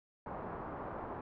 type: low-pass noise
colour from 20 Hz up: white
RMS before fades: -43 dBFS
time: 0.26-1.21 s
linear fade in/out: 2 ms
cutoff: 1100 Hz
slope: 24 dB/octave
effects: none